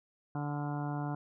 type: harmonic tone with a mistuned harmonic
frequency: 146.1 Hz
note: D3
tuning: 9 cents flat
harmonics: 1 / 2 / 3 / 4 / 5 / 6 / 7 / 8 / 9 / 10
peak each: -35 / -39 / -50 / -50 / -42 / -47 / -47 / -55 / -52 / -51 dBFS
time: 0.35-1.15 s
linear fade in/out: 2 ms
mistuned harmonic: 10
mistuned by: -50 cents
effects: none